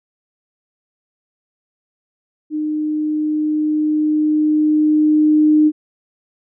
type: tone with level ramp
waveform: sine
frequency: 305.2 Hz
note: D#4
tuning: 33 cents flat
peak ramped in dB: -18 to -8 dBFS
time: 2.5-5.72 s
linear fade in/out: 50 ms
effects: none